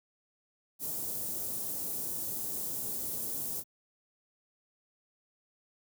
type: band-stop noise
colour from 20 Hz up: white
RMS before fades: -36 dBFS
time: 0.79-3.64 s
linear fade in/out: 50 ms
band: 480 to 9500 Hz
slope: 12 dB/octave
effects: high-pass 80 Hz 12 dB/octave